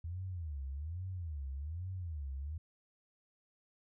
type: tone with vibrato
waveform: sine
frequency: 79.5 Hz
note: D#2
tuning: 38 cents sharp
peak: -38 dBFS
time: 0.04-2.58 s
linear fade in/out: 5 ms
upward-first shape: sine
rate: 1.2 Hz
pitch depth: 290 cents each way
effects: none